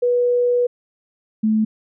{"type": "tone pair in turn", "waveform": "sine", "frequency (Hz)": [488, 217.4], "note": ["B4", "A3"], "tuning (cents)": [-21, -21], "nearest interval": "octave + major second", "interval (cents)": 1400, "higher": "first", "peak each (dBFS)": -14, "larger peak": "neither", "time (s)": [[0.02, 0.67], [1.43, 1.65]], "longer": "first", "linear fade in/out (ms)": 10, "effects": []}